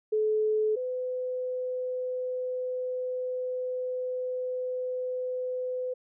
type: tone pair in turn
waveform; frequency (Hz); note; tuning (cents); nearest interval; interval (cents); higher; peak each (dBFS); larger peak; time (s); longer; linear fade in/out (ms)
sine; 430.8 / 505.5; A4 / B4; -37 / +40; minor third; 277; second; -23 / -29; first; 0.12-0.76 / 0.76-5.94; second; 10
effects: none